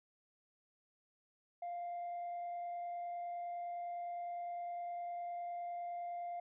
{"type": "tone with frequency modulation", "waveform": "sine", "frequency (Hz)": 698.5, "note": "F5", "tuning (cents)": 0, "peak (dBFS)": -38, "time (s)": [1.62, 6.4], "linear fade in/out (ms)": 5, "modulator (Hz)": 29.8, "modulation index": 0.2, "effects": ["tanh soft clip ceiling -38 dBFS"]}